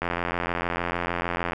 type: click train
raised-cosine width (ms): 0.5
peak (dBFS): -11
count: 132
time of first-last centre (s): 0.02-1.533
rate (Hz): 86.6
effects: none